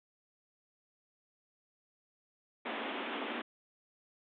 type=band-pass noise; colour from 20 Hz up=pink; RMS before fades=-39 dBFS; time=2.65-3.42 s; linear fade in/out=10 ms; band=220 to 3500 Hz; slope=96 dB/octave; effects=none